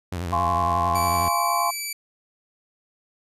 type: tone with vibrato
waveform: sawtooth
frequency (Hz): 87.5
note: F2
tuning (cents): +4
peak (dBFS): -23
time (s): 0.12-1.29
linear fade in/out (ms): 5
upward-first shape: square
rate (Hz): 11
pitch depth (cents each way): 85
type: chord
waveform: sine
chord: Db major seventh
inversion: first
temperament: just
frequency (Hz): 693 / 831.5 / 1039.4 / 1108.7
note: F5 / Ab5 / C6 / Db6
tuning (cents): -14 / +2 / -12 / 0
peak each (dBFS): -26 / -28 / -23 / -27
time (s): 0.32-1.71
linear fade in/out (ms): 10
type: tone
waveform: 10% pulse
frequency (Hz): 2314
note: D7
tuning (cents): -26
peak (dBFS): -19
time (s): 0.95-1.93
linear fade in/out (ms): 5
effects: resampled to 32000 Hz